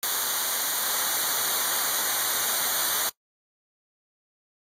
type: noise with comb filter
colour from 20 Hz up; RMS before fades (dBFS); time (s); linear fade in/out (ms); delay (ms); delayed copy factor
white; -26; 0.03-3.09; 0; 0.38; -0.9
effects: noise-tail reverb RT60 0.1 s tail -22 dB re dry + AAC 48 kbps